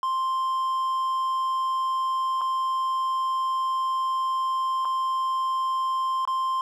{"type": "tone with dropouts", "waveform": "triangle", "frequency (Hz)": 1050, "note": "C6", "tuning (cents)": 6, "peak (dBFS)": -21, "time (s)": [0.03, 6.61], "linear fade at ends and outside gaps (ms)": 1, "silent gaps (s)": [[2.411, 2.415], [4.849, 4.853], [6.252, 6.275]], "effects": []}